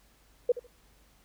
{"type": "tone with echo", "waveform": "sine", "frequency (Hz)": 487, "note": "B4", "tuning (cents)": -24, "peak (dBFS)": -19, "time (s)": [0.49, 0.52], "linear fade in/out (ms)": 5, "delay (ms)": 75, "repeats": 2, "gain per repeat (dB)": -15, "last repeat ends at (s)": 0.67, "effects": ["added 50 Hz sine -64 dBFS peak until 1.24 s", "pink hiss -64 dBFS RMS until 1.24 s"]}